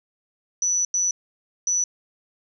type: tone bursts at uneven times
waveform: sine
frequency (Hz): 5940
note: F#8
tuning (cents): +6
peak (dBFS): -19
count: 3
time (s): 0.62-0.85 / 0.94-1.11 / 1.67-1.84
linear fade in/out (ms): 2
effects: none